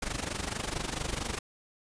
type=noise with amplitude modulation; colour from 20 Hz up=pink; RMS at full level=-31 dBFS; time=0.02-1.39 s; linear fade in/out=5 ms; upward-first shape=sine; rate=24.4 Hz; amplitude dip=80%; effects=resampled to 22050 Hz